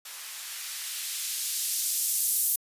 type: noise with band-pass filter sweep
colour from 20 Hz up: violet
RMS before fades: -30 dBFS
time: 0.05-2.56 s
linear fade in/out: 5 ms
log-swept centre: 930 to 11000 Hz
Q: 0.7
effects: resampled to 32000 Hz